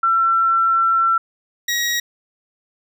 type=tone pair in turn; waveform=sine / 20% pulse; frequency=1348 / 1900.9 Hz; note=E6 / A#6; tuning=+38 / +33 cents; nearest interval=tritone; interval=595 cents; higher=second; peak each=-13 dBFS; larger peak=neither; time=0.03-1.18 / 1.68-2 s; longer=first; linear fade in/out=5 ms; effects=none